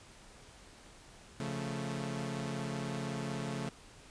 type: chord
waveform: sawtooth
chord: Db augmented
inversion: none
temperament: equal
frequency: 138.59 / 174.61 / 220 Hz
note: Db3 / F3 / A3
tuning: 0 / 0 / 0 cents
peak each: -35 / -39 / -36 dBFS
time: 1.4-3.69 s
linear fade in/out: 0 ms
effects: pink hiss -56 dBFS RMS until 4.1 s + resampled to 22050 Hz